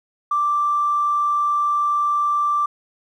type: tone with tanh clipping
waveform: triangle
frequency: 1174.7 Hz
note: D6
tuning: in tune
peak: -16 dBFS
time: 0.31-2.66 s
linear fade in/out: 5 ms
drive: 2 dB
effects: none